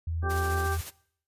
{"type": "tone", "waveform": "sine", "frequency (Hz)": 82.41, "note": "E2", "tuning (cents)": 0, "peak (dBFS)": -28, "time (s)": [0.07, 0.81], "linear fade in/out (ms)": 5}
{"type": "harmonic tone", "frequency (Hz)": 391.9, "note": "G4", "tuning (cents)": 0, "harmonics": [1, 2, 3, 4], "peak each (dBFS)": [-34, -34, -34, -34], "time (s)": [0.22, 0.78], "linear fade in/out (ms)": 50}
{"type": "click train", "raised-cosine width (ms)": 2, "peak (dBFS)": -29, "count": 39, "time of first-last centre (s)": [0.23, 0.659], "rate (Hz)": 88.5}
{"type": "noise with tremolo", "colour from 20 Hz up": "white", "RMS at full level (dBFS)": -39, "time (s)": [0.29, 0.91], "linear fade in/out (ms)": 20, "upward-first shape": "sine", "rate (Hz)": 14, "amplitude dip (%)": 40}
{"effects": ["noise-tail reverb RT60 0.6 s tail -20 dB re dry", "resampled to 32000 Hz"]}